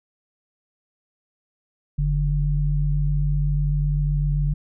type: tone pair together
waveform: sine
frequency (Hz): 46.32 / 146.8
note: F#1 / D3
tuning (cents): +3 / 0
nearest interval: octave + minor sixth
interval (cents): 1997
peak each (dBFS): -21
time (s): 1.98-4.54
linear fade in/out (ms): 10
effects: none